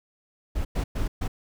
brown noise bursts at uneven times, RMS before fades -26 dBFS, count 4, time 0.55-0.65 / 0.75-0.84 / 0.95-1.08 / 1.21-1.28 s, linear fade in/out 10 ms, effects none

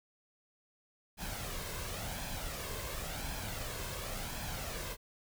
pink noise with flanger, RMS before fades -40 dBFS, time 1.17-4.97 s, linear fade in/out 50 ms, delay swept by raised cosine 1.2 to 1.92 ms, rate 0.93 Hz, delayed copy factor +0.5, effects none

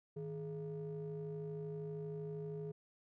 triangle ring-modulated tone, 130.81 Hz, C3, in tune, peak -36 dBFS, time 0.16-2.72 s, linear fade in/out 10 ms, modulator 288 Hz, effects none

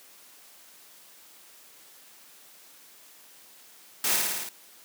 white noise with echo, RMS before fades -26 dBFS, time 4.04-4.16 s, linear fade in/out 2 ms, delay 55 ms, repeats 6, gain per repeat -2 dB, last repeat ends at 4.49 s, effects white hiss -53 dBFS RMS until 4.84 s + high-pass 200 Hz 12 dB/octave

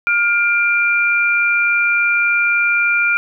sine tone pair together, 1413.4 / 2377 Hz, F6 / D7, +20 / +20 cents, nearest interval major sixth, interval 900 cents, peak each -15 dBFS, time 0.07-3.17 s, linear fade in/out 0 ms, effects none

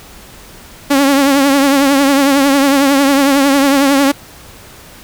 sawtooth tone with vibrato, 277.2 Hz, C#4, in tune, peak -4 dBFS, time 0.9-4.12 s, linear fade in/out 10 ms, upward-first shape triangle, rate 11 Hz, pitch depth 72 cents each way, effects pink hiss -37 dBFS RMS until 5.03 s

